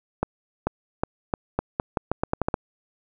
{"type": "accelerating click train", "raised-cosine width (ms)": 1, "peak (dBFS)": -8, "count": 13, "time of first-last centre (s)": [0.23, 2.542], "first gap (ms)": 440, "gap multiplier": 0.83, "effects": []}